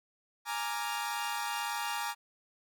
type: chord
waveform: sawtooth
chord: Bb dominant seventh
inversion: third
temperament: equal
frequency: 830.6 / 932.3 / 1174.7 / 1396.9 Hz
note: Ab5 / Bb5 / D6 / F6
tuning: 0 / 0 / 0 / 0 cents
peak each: -34 / -33 / -37 / -38 dBFS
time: 0.45-2.15 s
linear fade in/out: 50 ms
effects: none